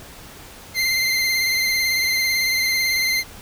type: tone with vibrato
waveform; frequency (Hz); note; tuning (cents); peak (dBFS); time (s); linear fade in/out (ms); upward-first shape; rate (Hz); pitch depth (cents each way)
25% pulse; 2083; C7; -8; -14; 0.74-3.24; 50; triangle; 18; 30
effects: pink hiss -41 dBFS RMS until 3.41 s